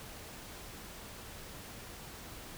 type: silence
effects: pink hiss -48 dBFS RMS until 2.57 s